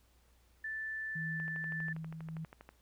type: tone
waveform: sine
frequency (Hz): 1760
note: A6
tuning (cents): 0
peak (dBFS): -37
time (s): 0.64-1.93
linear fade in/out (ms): 5
type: tone with tremolo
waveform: sine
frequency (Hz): 160.6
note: E3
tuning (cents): -45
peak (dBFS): -38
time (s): 1.15-2.45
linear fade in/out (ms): 10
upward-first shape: sine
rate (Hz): 1.7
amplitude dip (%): 40
type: click train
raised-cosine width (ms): 0.5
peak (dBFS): -35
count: 17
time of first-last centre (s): 1.4-2.69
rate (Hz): 12.4
effects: added 60 Hz sine -66 dBFS peak until 2.81 s + pink hiss -71 dBFS RMS until 2.81 s